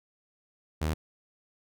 sawtooth tone, 78 Hz, D#2, 5 cents sharp, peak -23 dBFS, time 0.81-0.94 s, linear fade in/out 10 ms, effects none

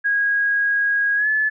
sine tone with pitch glide, 1644 to 1726.7 Hz, G#6 to A6, -18 to -33 cents, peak -16 dBFS, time 0.04-1.5 s, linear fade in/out 20 ms, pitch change +85 cents, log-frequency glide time 1.16-1.28 s, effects none

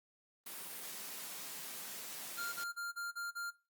white high-pass noise, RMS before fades -46 dBFS, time 0.46-2.64 s, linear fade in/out 5 ms, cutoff 140 Hz, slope 96 dB/octave
square tone bursts, 1396.9 Hz, F6, in tune, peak -40 dBFS, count 6, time 2.37-3.51 s, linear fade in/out 20 ms, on 160 ms, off 36 ms
effects noise-tail reverb RT60 0.3 s tail -18 dB re dry + Opus 32 kbps

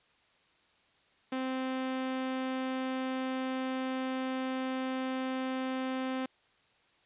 sawtooth tone, 260.4 Hz, C4, 8 cents flat, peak -28 dBFS, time 1.32-6.26 s, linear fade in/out 5 ms, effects white hiss -67 dBFS RMS until 7.05 s + resampled to 8000 Hz

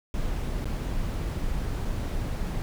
brown noise with dropouts, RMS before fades -29 dBFS, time 0.14-2.62 s, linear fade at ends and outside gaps 0 ms, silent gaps 0.643-0.656 / 1.849-1.852 s, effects none

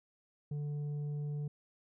sine tone with tanh clipping, 146.83 Hz, D3, in tune, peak -36 dBFS, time 0.51-1.48 s, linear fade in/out 5 ms, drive 5 dB, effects none

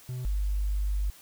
triangle / sine tone pair in turn, 126 / 50 Hz, B2 / G1, +35 / +35 cents, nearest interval octave + major third, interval 1600 cents, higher first, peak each -30 / -25 dBFS, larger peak second, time 0.09-0.25 / 0.25-1.1 s, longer second, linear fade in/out 0 ms, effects white hiss -53 dBFS RMS until 1.21 s

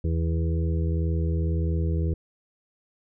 harmonic tone with a mistuned harmonic, 81.8 Hz, E2, 13 cents flat, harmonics 1 / 2 / 4 / 5 / 6, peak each -23 / -29 / -35 / -37 / -39 dBFS, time 0.04-2.14 s, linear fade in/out 5 ms, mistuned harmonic 1, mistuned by -22 cents, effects none

